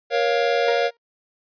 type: chord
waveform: square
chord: Bb minor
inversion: none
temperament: equal with one note detuned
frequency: 472.4 / 554.4 / 698.5 Hz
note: Bb4 / Db5 / F5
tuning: +23 / 0 / 0 cents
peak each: -22 / -23 / -24 dBFS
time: 0.1-0.91 s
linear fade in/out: 50 ms
type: tone with exponential decay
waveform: sawtooth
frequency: 468.2 Hz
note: A#4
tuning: 8 cents sharp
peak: -20 dBFS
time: 0.68-0.97 s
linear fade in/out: 2 ms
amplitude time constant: 63 ms
effects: noise-tail reverb RT60 0.1 s tail -25 dB re dry + resampled to 11025 Hz